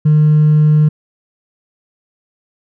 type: tone with hard clipping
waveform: triangle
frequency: 152 Hz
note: D#3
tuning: 40 cents flat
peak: -6 dBFS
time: 0.05-0.89 s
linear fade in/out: 10 ms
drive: 2 dB
effects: none